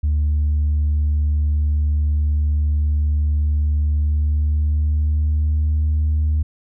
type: tone with pitch glide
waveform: sine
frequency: 74.6 to 76.43 Hz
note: D2 to D#2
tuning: +28 to -30 cents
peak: -13 dBFS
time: 0.03-6.43 s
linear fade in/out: 10 ms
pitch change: +42 cents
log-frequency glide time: 3.94-5.82 s
effects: tanh soft clip ceiling -13 dBFS